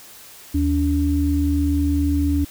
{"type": "tone pair together", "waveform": "sine", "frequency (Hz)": [77.3, 286.7], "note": ["D#2", "D4"], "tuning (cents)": [-11, -42], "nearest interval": "octave + major seventh", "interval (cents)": 2269, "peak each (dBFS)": -19, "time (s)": [0.54, 2.45], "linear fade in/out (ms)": 10, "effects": ["white hiss -43 dBFS RMS until 2.5 s"]}